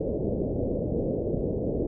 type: low-pass noise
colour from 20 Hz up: white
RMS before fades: -28 dBFS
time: 0-1.87 s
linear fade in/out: 10 ms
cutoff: 560 Hz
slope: 48 dB/octave
effects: none